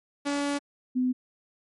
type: tone pair in turn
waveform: sawtooth / sine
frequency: 285.4 / 253.1 Hz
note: D4 / B3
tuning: -49 / +43 cents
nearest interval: major second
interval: 208 cents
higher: first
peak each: -22 dBFS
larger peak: neither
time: 0.25-0.59 / 0.95-1.13 s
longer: first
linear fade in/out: 20 ms
effects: MP3 48 kbps